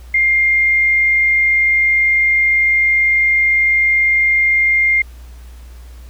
sine tone, 2113 Hz, C7, 16 cents sharp, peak -10 dBFS, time 0.14-5.02 s, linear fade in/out 5 ms, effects added 60 Hz sine -33 dBFS peak until 6.09 s + pink hiss -48 dBFS RMS until 6.09 s

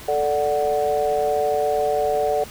sine chord, D major, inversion second, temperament equal, 440 / 587.3 / 740 Hz, A4 / D5 / F#5, 0 / 0 / 0 cents, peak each -22 dBFS, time 0.08-2.44 s, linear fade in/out 5 ms, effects tanh soft clip ceiling -8 dBFS + pink hiss -39 dBFS RMS until 2.5 s

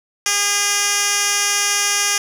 10% pulse tone with band-pass filter, 406.9 Hz, G#4, 35 cents flat, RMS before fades -18 dBFS, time 0.26-2.18 s, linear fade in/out 2 ms, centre 6300 Hz, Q 1.1, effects none

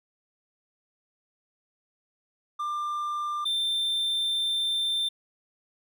triangle tone pair in turn, 1192 / 3572 Hz, D6 / A7, +25 / +25 cents, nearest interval octave + perfect fifth, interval 1900 cents, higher second, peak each -26 / -23 dBFS, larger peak second, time 2.59-3.45 / 3.45-5.09 s, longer second, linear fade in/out 10 ms, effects none

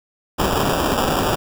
white noise with sample-and-hold, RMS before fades -19 dBFS, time 0.38-1.36 s, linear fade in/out 20 ms, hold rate 2100 Hz, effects none

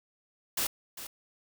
white noise with echo, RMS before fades -30 dBFS, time 0.57-0.67 s, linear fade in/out 5 ms, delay 400 ms, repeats 1, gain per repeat -12 dB, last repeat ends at 1.07 s, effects none

